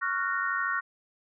sine chord, Gb major seventh, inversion second, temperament just, 1110 / 1387.5 / 1480 / 1850 Hz, Db6 / F6 / Gb6 / Bb6, +2 / -12 / 0 / -14 cents, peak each -32 dBFS, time 0.01-0.81 s, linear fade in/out 20 ms, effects none

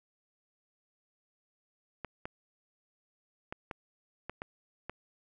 clicks, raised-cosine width 0.5 ms, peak -23 dBFS, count 7, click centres 2.047 / 2.255 / 3.525 / 3.712 / 4.296 / 4.419 / 4.896 s, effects none

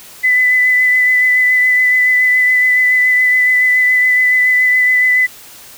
sine tone with vibrato, 2003 Hz, B6, 24 cents sharp, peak -8 dBFS, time 0.23-5.27 s, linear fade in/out 20 ms, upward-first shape sine, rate 7.1 Hz, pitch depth 14 cents each way, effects white hiss -37 dBFS RMS until 5.77 s

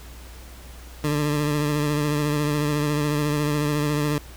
20% pulse tone with vibrato, 148.2 Hz, D3, 16 cents sharp, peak -16 dBFS, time 1.04-4.18 s, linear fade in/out 2 ms, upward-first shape triangle, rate 14 Hz, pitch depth 41 cents each way, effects added 60 Hz sine -40 dBFS peak until 4.36 s + pink hiss -46 dBFS RMS until 4.36 s

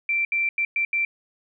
sine tone bursts at uneven times, 2349 Hz, D7, in tune, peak -20 dBFS, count 5, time 0.09-0.25 / 0.32-0.49 / 0.58-0.65 / 0.76-0.85 / 0.93-1.05 s, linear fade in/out 2 ms, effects none

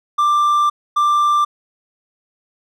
triangle tone bursts at uneven times, 1182 Hz, D6, 11 cents sharp, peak -10 dBFS, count 2, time 0.18-0.7 / 0.96-1.45 s, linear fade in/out 10 ms, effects none

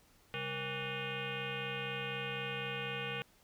sine tone with frequency modulation, 1480 Hz, F#6, in tune, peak -36 dBFS, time 0.34-3.22 s, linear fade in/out 0 ms, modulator 336 Hz, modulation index 4.5, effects pink hiss -66 dBFS RMS until 3.43 s

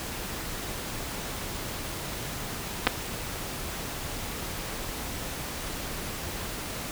clicks, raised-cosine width 0.3 ms, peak -4 dBFS, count 2, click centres 2.869 / 2.873 s, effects pink hiss -35 dBFS RMS until 6.91 s

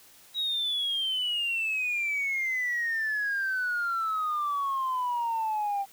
sine exponential sweep, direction down, 3847 to 784 Hz, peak -25 dBFS, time 0.34-5.86 s, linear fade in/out 50 ms, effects tanh soft clip ceiling -23 dBFS + white hiss -55 dBFS RMS until 5.92 s

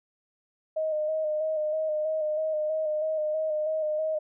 sine tone with vibrato, 620 Hz, D#5, 6 cents flat, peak -25 dBFS, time 0.76-4.19 s, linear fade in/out 10 ms, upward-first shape square, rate 3.1 Hz, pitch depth 26 cents each way, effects none

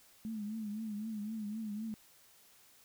sine tone with vibrato, 214.5 Hz, A3, 44 cents flat, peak -37 dBFS, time 0.25-1.94 s, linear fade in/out 0 ms, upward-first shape triangle, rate 3.9 Hz, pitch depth 97 cents each way, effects white hiss -63 dBFS RMS until 2.84 s

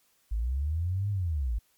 sine linear two-way sweep, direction up then down, 50.5 to 103.83 to 50.5 Hz, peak -26 dBFS, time 0.31-1.59 s, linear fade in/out 10 ms, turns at 1.1 s, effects white hiss -68 dBFS RMS until 1.77 s + MP3 96 kbps

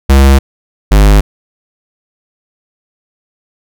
square tone pair in turn, 68 / 50.82 Hz, C#2 / G#1, -33 / -37 cents, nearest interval perfect fourth, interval 504 cents, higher first, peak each -3 dBFS, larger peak neither, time 0.09-0.39 / 0.91-1.21 s, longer neither, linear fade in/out 10 ms, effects none

